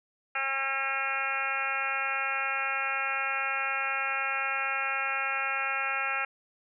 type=harmonic tone with a mistuned harmonic; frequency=270.4 Hz; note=C#4; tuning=43 cents flat; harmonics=2 / 3 / 4 / 5 / 6 / 7 / 8 / 9 / 10; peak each=-44 / -37 / -44 / -33 / -35 / -39 / -37 / -34 / -37 dBFS; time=0.35-6.25 s; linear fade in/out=5 ms; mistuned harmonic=10; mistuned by=+21 cents; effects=none